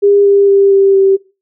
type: tone with pitch steps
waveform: sine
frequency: 403.8 / 399.9 / 395.9 / 392.1 / 388.2 Hz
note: G#4 / G4 / G4 / G4 / G4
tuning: -49 / +35 / +17 / 0 / -17 cents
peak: -5 dBFS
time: 0.02-1.17 s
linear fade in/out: 20 ms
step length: 230 ms
effects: noise-tail reverb RT60 0.3 s tail -21 dB re dry